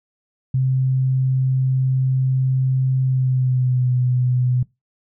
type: tone with pitch glide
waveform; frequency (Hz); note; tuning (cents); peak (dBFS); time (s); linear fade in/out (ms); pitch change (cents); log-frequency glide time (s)
sine; 130.81 to 125.41; C3 to B2; 0 to +27; -15; 0.54-4.63; 5; -73; 3.03-3.92
effects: noise-tail reverb RT60 0.2 s tail -21 dB re dry